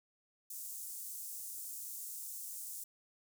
pink high-pass noise, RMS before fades -45 dBFS, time 0.5-2.84 s, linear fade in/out 5 ms, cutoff 7500 Hz, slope 24 dB/octave, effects none

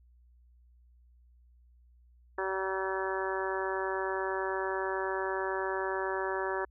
harmonic tone, 190.9 Hz, G3, 46 cents flat, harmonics 2 / 3 / 4 / 5 / 6 / 7 / 8 / 9, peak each -34 / -39 / -41 / -37 / -42 / -43 / -42 / -39 dBFS, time 2.38-6.65 s, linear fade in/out 5 ms, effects added 60 Hz sine -58 dBFS peak until 6.7 s

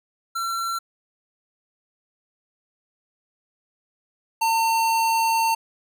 square tone pair in turn, 1356 / 905 Hz, E6 / A5, +49 / +48 cents, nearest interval perfect fifth, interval 701 cents, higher first, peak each -25 / -19 dBFS, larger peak second, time 0.35-0.79 / 4.41-5.55 s, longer second, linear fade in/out 10 ms, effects none

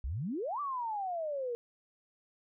sine exponential two-way sweep, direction up then down, 55.7 to 1188 to 464 Hz, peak -33 dBFS, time 0.04-1.55 s, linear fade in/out 0 ms, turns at 0.6 s, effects none

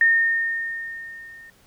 sine tone with level ramp, 1830 Hz, A#6, 32 cents flat, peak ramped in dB -12 to -42 dBFS, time 0.01-1.5 s, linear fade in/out 2 ms, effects pink hiss -57 dBFS RMS until 1.66 s

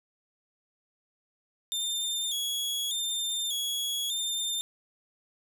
sawtooth tone with vibrato, 3472 Hz, A7, 24 cents flat, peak -26 dBFS, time 1.72-4.61 s, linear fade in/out 0 ms, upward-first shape square, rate 0.84 Hz, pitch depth 65 cents each way, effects none

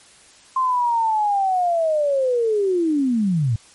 sine linear sweep, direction down, 1053 to 103.83 Hz, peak -16 dBFS, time 0.56-3.56 s, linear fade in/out 5 ms, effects white hiss -49 dBFS RMS until 3.74 s + MP3 48 kbps

